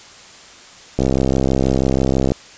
click train, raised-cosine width 2 ms, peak -3 dBFS, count 89, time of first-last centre 0.99-2.319 s, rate 66.2 Hz, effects white hiss -41 dBFS RMS until 2.57 s + resampled to 16000 Hz

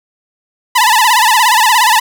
sawtooth tone with vibrato, 931 Hz, A#5, 2 cents flat, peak -3 dBFS, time 0.75-2 s, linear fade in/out 10 ms, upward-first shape sine, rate 17 Hz, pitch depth 150 cents each way, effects none

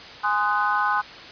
sine chord, Ab dominant seventh, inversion none, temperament just, 830.6 / 1038.3 / 1245.9 / 1495.1 Hz, Ab5 / C6 / Eb6 / Gb6, 0 / -14 / +2 / +18 cents, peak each -25 dBFS, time 0.23-1.02 s, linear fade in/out 20 ms, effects white hiss -40 dBFS RMS until 1.31 s + resampled to 11025 Hz

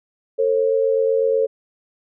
sine tone pair together, 449.4 / 537.5 Hz, A4 / C5, +37 / +47 cents, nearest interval minor third, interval 310 cents, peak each -17 / -19 dBFS, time 0.38-1.47 s, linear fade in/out 20 ms, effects none

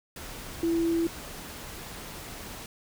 sine tone in noise, 333.3 Hz, E4, 19 cents sharp, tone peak -23 dBFS, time 0.63-1.07 s, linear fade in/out 2 ms, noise pink, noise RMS -41 dBFS, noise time 0.16-2.66 s, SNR +15 dB, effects none

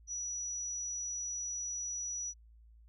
sine tone, 5870 Hz, F#8, 15 cents flat, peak -36 dBFS, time 0.07-2.34 s, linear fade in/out 50 ms, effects added 56 Hz sine -56 dBFS peak until 2.88 s

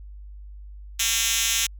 5% pulse tone with high-pass filter, 228 Hz, A#3, 38 cents flat, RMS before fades -23 dBFS, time 0.99-1.67 s, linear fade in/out 10 ms, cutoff 4200 Hz, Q 1.7, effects added 50 Hz sine -38 dBFS peak until 1.79 s

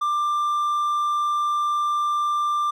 triangle tone, 1186 Hz, D6, 17 cents sharp, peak -18 dBFS, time 0.01-2.71 s, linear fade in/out 10 ms, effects none

